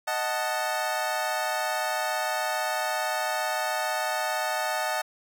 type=chord; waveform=25% pulse; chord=D# diminished; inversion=none; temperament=equal; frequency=622.3 / 740 / 880 Hz; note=D#5 / F#5 / A5; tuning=0 / 0 / 0 cents; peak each=-27 dBFS; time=0.07-5.02 s; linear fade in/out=10 ms; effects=none